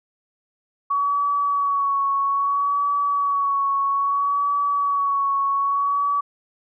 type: tone with vibrato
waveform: sine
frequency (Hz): 1126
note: C#6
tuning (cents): +27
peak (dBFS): -18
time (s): 0.9-6.21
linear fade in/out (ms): 10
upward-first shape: sine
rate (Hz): 0.61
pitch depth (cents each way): 28
effects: none